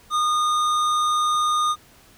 triangle tone with hard clipping, 1224 Hz, D#6, 29 cents flat, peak -20 dBFS, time 0.1-1.76 s, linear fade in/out 50 ms, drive 16 dB, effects pink hiss -52 dBFS RMS until 2.17 s

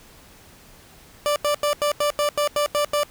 30% pulse tone bursts, 587.3 Hz, D5, in tune, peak -16 dBFS, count 10, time 1.26-3.033 s, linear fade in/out 0 ms, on 99 ms, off 87 ms, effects pink hiss -49 dBFS RMS until 3.1 s

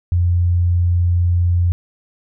sine tone, 87.6 Hz, F2, 6 cents sharp, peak -12 dBFS, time 0.12-1.72 s, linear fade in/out 0 ms, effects none

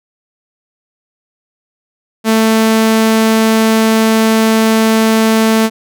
sawtooth tone, 221.8 Hz, A3, 14 cents sharp, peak -4 dBFS, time 2.24-5.7 s, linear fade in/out 50 ms, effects none

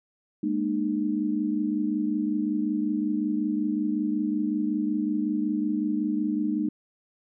sine chord, Ab suspended second, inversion none, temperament equal with one note detuned, 207.7 / 233.1 / 303.8 Hz, Ab3 / Bb3 / Eb4, 0 / 0 / -41 cents, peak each -29 / -30 / -26 dBFS, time 0.43-6.69 s, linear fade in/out 5 ms, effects none

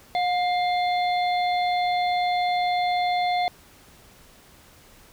harmonic tone with a mistuned harmonic, 700 Hz, F5, 4 cents sharp, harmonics 1 / 3 / 5 / 6, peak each -21 / -31 / -35 / -37 dBFS, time 0.15-3.48 s, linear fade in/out 0 ms, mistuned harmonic 1, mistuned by +44 cents, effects pink hiss -52 dBFS RMS until 5.12 s

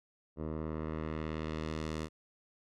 10% pulse tone with low-pass filter sweep, 78.4 Hz, D#2, 14 cents sharp, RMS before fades -38 dBFS, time 0.36-2.09 s, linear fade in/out 50 ms, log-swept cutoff 740 to 8500 Hz, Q 0.82, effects none

